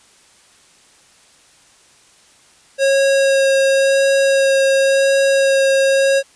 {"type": "tone with vibrato", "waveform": "square", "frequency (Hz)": 544, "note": "C#5", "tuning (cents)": -33, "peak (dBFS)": -12, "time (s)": [2.78, 6.23], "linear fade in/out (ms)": 50, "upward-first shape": "sine", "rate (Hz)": 0.93, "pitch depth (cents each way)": 10, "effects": ["white hiss -50 dBFS RMS until 6.35 s", "resampled to 22050 Hz"]}